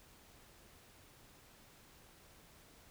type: silence
effects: pink hiss -62 dBFS RMS until 2.9 s